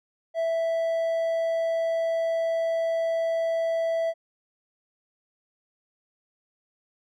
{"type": "tone", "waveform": "triangle", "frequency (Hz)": 659.3, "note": "E5", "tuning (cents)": 0, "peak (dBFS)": -21, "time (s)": [0.34, 4.14], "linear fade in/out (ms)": 50, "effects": []}